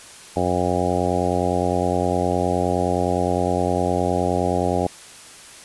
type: harmonic tone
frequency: 89.7 Hz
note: F2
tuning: 47 cents sharp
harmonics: 1 / 2 / 3 / 4 / 5 / 6 / 7 / 8 / 9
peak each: -27 / -27 / -27 / -27 / -27 / -27 / -27 / -27 / -27 dBFS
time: 0.36-4.87 s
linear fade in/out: 5 ms
effects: white hiss -42 dBFS RMS until 5.64 s + resampled to 24000 Hz